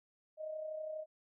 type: tone with amplitude modulation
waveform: sine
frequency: 623 Hz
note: D#5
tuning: 2 cents sharp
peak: -37 dBFS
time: 0.37-1.06 s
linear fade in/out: 50 ms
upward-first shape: sine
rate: 32.3 Hz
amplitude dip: 50%
effects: none